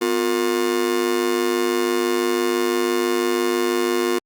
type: tone with amplitude modulation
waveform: 45% pulse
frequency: 356.7 Hz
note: F4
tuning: 37 cents sharp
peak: -14 dBFS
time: 0.01-4.19 s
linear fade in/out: 10 ms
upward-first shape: sine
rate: 106 Hz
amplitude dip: 95%
effects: Opus 48 kbps